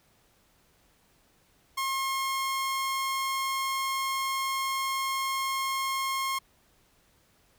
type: tone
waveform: sawtooth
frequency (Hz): 1074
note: C6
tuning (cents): +45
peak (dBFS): -24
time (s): 1.77-6.39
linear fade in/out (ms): 10
effects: pink hiss -65 dBFS RMS until 7.58 s